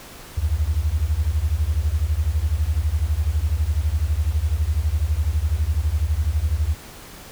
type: beating tone pair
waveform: sine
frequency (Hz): 70.4 / 82.4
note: C#2 / E2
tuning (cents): +27 / 0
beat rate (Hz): 12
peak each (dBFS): -21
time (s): 0.37-6.75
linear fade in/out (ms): 10
effects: pink hiss -41 dBFS RMS until 7.31 s